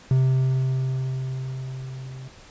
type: tone with level ramp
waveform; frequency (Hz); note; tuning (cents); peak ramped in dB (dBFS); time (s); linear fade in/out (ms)
triangle; 130.81; C3; 0; -13 to -33; 0.11-2.28; 2
effects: pink hiss -48 dBFS RMS until 2.5 s + resampled to 16000 Hz